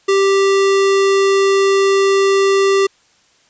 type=tone; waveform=square; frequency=392 Hz; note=G4; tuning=in tune; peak=-11 dBFS; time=0.08-2.87 s; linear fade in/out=10 ms; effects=white hiss -54 dBFS RMS until 3.49 s + resampled to 16000 Hz